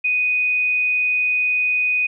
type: tone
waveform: sine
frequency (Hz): 2489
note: D#7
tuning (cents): 0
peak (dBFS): -16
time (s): 0.04-2.07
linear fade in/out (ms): 10
effects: none